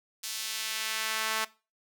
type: tone with high-pass filter sweep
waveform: sawtooth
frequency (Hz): 219.8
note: A3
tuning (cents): -2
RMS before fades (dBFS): -33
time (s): 0.23-1.45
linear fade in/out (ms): 10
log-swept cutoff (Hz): 4600 to 1100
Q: 0.86
effects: noise-tail reverb RT60 0.3 s tail -19 dB re dry